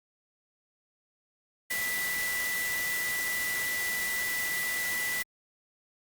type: tone in noise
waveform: sine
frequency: 1975.5 Hz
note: B6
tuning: in tune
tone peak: -30 dBFS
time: 1.7-5.23 s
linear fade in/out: 10 ms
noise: white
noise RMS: -35 dBFS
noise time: 1.7-5.23 s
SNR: +2 dB
effects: Opus 48 kbps